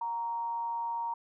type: tone with frequency modulation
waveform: sine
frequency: 932.3 Hz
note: A#5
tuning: in tune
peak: -31 dBFS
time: 0.01-1.14 s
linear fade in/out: 5 ms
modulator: 198 Hz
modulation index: 0.24
effects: none